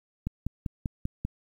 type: click train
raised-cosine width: 5 ms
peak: -17 dBFS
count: 6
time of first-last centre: 0.27-1.25 s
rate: 5.1 Hz
effects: 9-bit

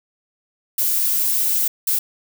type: noise bursts at uneven times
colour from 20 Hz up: violet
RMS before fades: -19 dBFS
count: 2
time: 0.78-1.68 / 1.87-1.99 s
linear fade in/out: 5 ms
effects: none

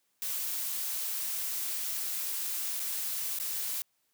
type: noise with dropouts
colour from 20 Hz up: blue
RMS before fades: -34 dBFS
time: 0.22-3.82 s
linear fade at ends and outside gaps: 1 ms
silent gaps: 2.796-2.8 / 3.388-3.399 s
effects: white hiss -75 dBFS RMS until 4.13 s + high-pass 100 Hz 12 dB/octave

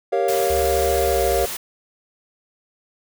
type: chord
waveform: triangle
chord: G half-diminished seventh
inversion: none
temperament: equal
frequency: 392 / 466.2 / 554.4 / 698.5 Hz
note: G4 / Bb4 / Db5 / F5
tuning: 0 / 0 / 0 / 0 cents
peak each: -21 dBFS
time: 0.12-1.46 s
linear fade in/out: 10 ms
type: noise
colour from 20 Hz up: white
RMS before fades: -29 dBFS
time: 0.28-1.57 s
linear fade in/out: 5 ms
type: tone with pitch glide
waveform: triangle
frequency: 69.3 to 61.74 Hz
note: C#2 to B1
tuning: 0 to 0 cents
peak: -24 dBFS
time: 0.5-1.45 s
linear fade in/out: 5 ms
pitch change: -200 cents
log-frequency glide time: 1.11-1.18 s
effects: none

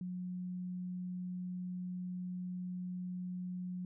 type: tone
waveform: sine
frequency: 181 Hz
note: F#3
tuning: 38 cents flat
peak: -38 dBFS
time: 0.01-3.85 s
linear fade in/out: 2 ms
effects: none

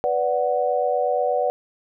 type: chord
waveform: sine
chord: B minor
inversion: none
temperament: equal with one note detuned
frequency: 493.9 / 582.3 / 740 Hz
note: B4 / D5 / F#5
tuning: 0 / -15 / 0 cents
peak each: -23 dBFS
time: 0.04-1.5 s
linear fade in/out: 0 ms
effects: none

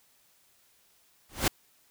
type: noise with exponential growth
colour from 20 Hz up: pink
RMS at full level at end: -20 dBFS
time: 1.29-1.48 s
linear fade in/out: 5 ms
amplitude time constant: 41 ms
effects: white hiss -65 dBFS RMS until 1.9 s

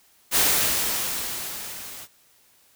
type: noise with level ramp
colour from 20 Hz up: white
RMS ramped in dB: -18 to -40 dBFS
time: 0.31-2.08 s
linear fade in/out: 50 ms
effects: white hiss -59 dBFS RMS until 2.75 s

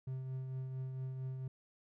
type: tone with tremolo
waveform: triangle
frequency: 130.81 Hz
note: C3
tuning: in tune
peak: -35 dBFS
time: 0.07-1.48 s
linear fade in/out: 5 ms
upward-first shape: triangle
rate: 4.4 Hz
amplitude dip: 40%
effects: none

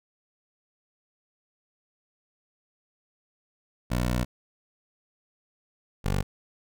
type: tone pair in turn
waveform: 15% pulse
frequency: 61 / 48.61 Hz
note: B1 / G1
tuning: -21 / -14 cents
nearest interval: major third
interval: 393 cents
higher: first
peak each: -18 dBFS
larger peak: neither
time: 3.9-4.25 / 6.04-6.23 s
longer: first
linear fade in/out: 20 ms
effects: none

